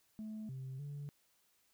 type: tone with pitch steps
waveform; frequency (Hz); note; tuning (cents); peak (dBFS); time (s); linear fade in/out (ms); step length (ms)
sine; 216.6 / 131.8 / 143.9; A3 / C3 / D3; -27 / +13 / -35; -40; 0.19-1.09; 0; 300
effects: tanh soft clip ceiling -40 dBFS + white hiss -74 dBFS RMS until 1.73 s